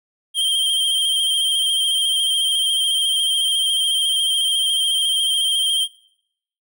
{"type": "tone with vibrato", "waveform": "square", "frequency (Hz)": 3176, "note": "G7", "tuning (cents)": 22, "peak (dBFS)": -17, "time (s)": [0.34, 5.88], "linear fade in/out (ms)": 50, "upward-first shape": "square", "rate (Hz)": 14, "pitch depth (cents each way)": 27, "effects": ["noise-tail reverb RT60 0.8 s tail -25 dB re dry"]}